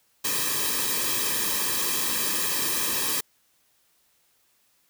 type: noise with comb filter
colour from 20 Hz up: white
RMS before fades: -26 dBFS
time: 0.24-3.21 s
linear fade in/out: 10 ms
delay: 1.4 ms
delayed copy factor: -1
effects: white hiss -66 dBFS RMS until 4.89 s